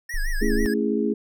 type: tone with vibrato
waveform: square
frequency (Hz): 1787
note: A6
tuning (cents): +26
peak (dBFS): -31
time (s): 0.09-0.74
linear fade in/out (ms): 5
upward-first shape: sine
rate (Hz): 6.1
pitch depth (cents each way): 150
type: tone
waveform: sine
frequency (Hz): 25.39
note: G#0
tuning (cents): -38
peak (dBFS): -21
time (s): 0.14-0.66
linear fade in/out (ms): 0
type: chord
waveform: sine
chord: A major seventh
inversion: none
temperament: just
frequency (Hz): 220 / 275 / 330 / 412.5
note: A3 / C#4 / E4 / G#4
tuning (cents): 0 / -14 / +2 / -12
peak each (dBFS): -24 / -27 / -28 / -25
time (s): 0.41-1.14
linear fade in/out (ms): 10
effects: none